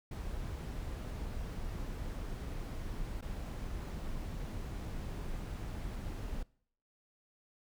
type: noise with dropouts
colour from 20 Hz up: brown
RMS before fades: -40 dBFS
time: 0.11-6.43 s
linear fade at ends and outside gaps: 5 ms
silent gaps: 3.21-3.223 s
effects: noise-tail reverb RT60 0.6 s tail -23 dB re dry